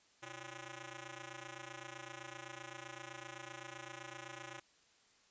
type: ring-modulated tone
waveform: 5% pulse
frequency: 227.6 Hz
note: A#3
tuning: 41 cents flat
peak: -33 dBFS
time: 0.22-4.6 s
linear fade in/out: 10 ms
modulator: 99.9 Hz
effects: white hiss -69 dBFS RMS until 5.3 s + resampled to 16000 Hz